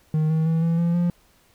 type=tone with pitch steps; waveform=triangle; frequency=155.56 / 159.1 / 162.73 / 166.44 / 170.23 / 174.11 Hz; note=D#3 / D#3 / E3 / E3 / F3 / F3; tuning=0 / +39 / -22 / +17 / -44 / -5 cents; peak=-16 dBFS; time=0.14-1.1 s; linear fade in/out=2 ms; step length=160 ms; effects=pink hiss -59 dBFS RMS until 1.54 s